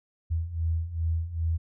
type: beating tone pair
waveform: sine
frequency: 80.6 / 83.1 Hz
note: E2 / E2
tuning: -38 / +15 cents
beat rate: 2.5 Hz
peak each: -31 / -27 dBFS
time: 0.3-1.58 s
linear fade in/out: 20 ms
effects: none